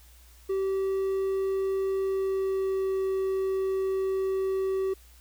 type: tone with pitch glide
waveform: triangle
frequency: 386 to 382.9 Hz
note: G4 to G4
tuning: -27 to -41 cents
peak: -23 dBFS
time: 0.49-4.94 s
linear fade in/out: 10 ms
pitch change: -14 cents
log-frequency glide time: 1.95-3.03 s
effects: added 60 Hz sine -52 dBFS peak until 5.2 s + white hiss -58 dBFS RMS until 5.2 s